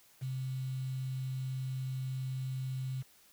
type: tone with quantisation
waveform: sine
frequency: 130.81 Hz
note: C3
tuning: in tune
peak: -34 dBFS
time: 0.21-3.03 s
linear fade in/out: 20 ms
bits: 9
effects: white hiss -63 dBFS RMS until 3.32 s